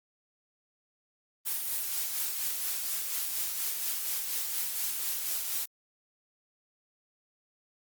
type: noise with tremolo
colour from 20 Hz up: blue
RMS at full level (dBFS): -31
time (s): 1.45-5.66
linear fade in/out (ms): 20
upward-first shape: sine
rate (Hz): 4.2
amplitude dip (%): 35
effects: Opus 32 kbps